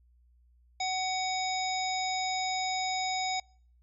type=harmonic tone with a mistuned harmonic; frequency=750 Hz; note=F#5; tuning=23 cents sharp; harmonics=1 / 3 / 5 / 7 / 9; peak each=-31 / -36 / -38 / -39 / -41 dBFS; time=0.8-3.4 s; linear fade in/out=5 ms; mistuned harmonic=7; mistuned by=-64 cents; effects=noise-tail reverb RT60 0.5 s tail -26 dB re dry + added 60 Hz sine -60 dBFS peak until 3.82 s